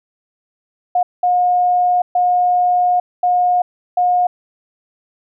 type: tone bursts at uneven times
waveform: sine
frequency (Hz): 718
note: F5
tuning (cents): +48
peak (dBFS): -11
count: 5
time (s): 0.95-1.03 / 1.23-2.02 / 2.15-3 / 3.23-3.62 / 3.97-4.27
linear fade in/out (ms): 5
effects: none